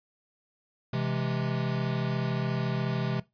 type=chord; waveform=square; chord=C augmented; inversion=none; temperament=equal; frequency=130.81 / 164.81 / 207.7 Hz; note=C3 / E3 / G#3; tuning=0 / 0 / 0 cents; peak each=-30 / -34 / -35 dBFS; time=0.93-3.2 s; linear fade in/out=5 ms; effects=noise-tail reverb RT60 0.2 s tail -19 dB re dry + resampled to 11025 Hz